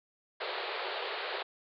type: band-pass noise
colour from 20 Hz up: pink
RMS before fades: -37 dBFS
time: 0.4-1.43 s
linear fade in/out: 10 ms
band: 370 to 4500 Hz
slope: 96 dB/octave
effects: none